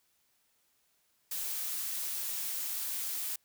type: noise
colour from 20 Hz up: blue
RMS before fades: -36 dBFS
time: 1.31-3.36 s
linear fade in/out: 5 ms
effects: white hiss -73 dBFS RMS until 3.44 s